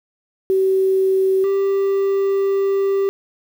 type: tone pair in turn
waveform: sine / triangle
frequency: 381.9 / 392.6 Hz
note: G4 / G4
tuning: -45 / +3 cents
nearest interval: unison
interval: 48 cents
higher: second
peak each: -13 dBFS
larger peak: neither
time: 0.5-1.44 / 1.44-3.09 s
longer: second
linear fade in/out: 0 ms
effects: 7-bit